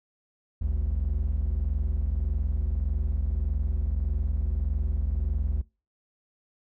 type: tone pair together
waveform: triangle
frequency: 52.83 / 74.5 Hz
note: G#1 / D2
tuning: +30 / +25 cents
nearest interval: tritone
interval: 595 cents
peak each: -24 dBFS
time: 0.61-5.62 s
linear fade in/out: 10 ms
effects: noise-tail reverb RT60 0.3 s tail -24 dB re dry + tanh soft clip ceiling -17 dBFS